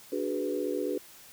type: chord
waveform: sine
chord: G# half-diminished seventh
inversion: second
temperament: equal with one note detuned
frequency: 293.7 / 370 / 419.2 / 493.9 Hz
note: D4 / F#4 / G#4 / B4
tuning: 0 / 0 / +16 / 0 cents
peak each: -34 dBFS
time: 0.12-0.98 s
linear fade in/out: 5 ms
effects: white hiss -52 dBFS RMS until 1.32 s